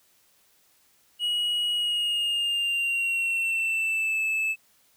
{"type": "tone with pitch glide", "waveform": "triangle", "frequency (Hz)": [2904, 2617], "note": ["F#7", "E7"], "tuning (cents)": [-33, -13], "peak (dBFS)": -22, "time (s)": [1.19, 4.56], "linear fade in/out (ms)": 50, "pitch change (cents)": -180, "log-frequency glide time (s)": [1.74, 4.22], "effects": ["white hiss -63 dBFS RMS until 4.96 s"]}